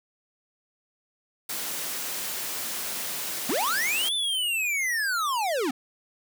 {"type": "high-pass noise", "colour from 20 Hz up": "white", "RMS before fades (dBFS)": -32, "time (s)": [1.49, 4.09], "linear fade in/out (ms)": 5, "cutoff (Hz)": 160, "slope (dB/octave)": 12}
{"type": "linear two-way sweep", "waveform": "square", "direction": "up then down", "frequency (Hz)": [194.2, 3560, 236.4], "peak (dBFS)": -25, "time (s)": [3.49, 5.71], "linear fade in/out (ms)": 5, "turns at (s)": 4.14}
{"effects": []}